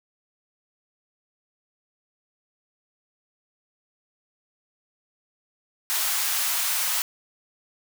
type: high-pass noise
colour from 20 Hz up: white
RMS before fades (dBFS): -25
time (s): 5.9-7.02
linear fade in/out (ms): 0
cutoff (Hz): 750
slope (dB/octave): 24
effects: none